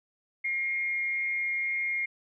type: tone with frequency modulation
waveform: sine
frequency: 2139 Hz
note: C7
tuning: 38 cents sharp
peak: -27 dBFS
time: 0.44-2.06 s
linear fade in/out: 10 ms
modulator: 220 Hz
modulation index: 0.26
effects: none